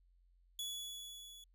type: tone with level ramp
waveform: sawtooth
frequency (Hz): 3399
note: G#7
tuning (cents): +39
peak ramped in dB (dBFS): -36 to -51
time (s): 0.59-1.44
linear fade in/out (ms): 2
effects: added 44 Hz sine -66 dBFS peak until 1.54 s